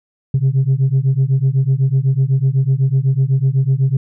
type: beating tone pair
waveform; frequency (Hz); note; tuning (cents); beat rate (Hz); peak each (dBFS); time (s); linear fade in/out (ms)
sine; 130 / 138; C3 / C#3; -11 / -7; 8; -13; 0.34-3.97; 5
effects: tanh soft clip ceiling -8 dBFS